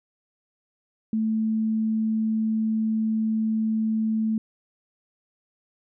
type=tone; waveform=sine; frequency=220 Hz; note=A3; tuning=in tune; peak=-21 dBFS; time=1.13-4.38 s; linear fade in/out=2 ms; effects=none